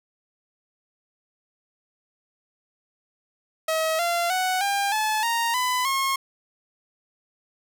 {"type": "tone with pitch steps", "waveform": "sawtooth", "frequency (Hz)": [639, 688.8, 742.5, 800.5, 862.9, 930.2, 1002.7, 1080.9], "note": ["D#5", "F5", "F#5", "G5", "A5", "A#5", "B5", "C#6"], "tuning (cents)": [46, -24, 6, 36, -34, -4, 26, -44], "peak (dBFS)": -18, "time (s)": [3.68, 6.16], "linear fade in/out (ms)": 5, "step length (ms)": 310, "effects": []}